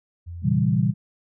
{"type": "tone", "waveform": "sine", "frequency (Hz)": 85.9, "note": "F2", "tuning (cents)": -28, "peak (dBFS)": -32, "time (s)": [0.26, 0.63], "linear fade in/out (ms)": 20}
{"type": "chord", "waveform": "sine", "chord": "A# diminished seventh", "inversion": "none", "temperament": "equal with one note detuned", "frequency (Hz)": [116.54, 135.43, 164.81, 196], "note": ["A#2", "C#3", "E3", "G3"], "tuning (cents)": [0, -40, 0, 0], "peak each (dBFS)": -23, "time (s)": [0.42, 0.94], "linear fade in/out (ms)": 50}
{"effects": []}